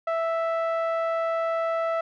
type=tone with low-pass filter; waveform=sawtooth; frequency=659.3 Hz; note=E5; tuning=in tune; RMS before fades=-26 dBFS; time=0.07-2.01 s; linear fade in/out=5 ms; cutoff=1400 Hz; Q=1.2; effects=none